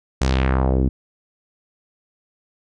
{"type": "tone with low-pass filter sweep", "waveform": "sawtooth", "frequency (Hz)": 65.41, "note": "C2", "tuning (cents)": 0, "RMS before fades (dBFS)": -18, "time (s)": [0.21, 0.89], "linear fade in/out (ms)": 5, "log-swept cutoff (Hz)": [7500, 250], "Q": 1.8, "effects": []}